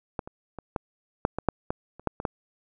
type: clicks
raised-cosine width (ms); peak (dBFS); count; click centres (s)
1; -15 / -25 / -23 / -13 / -7 / -15 / -6 / -13 / -30 / -10 / -20 / -11; 12; 0.192 / 0.275 / 0.587 / 0.762 / 1.251 / 1.386 / 1.487 / 1.705 / 1.996 / 2.073 / 2.201 / 2.252
effects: none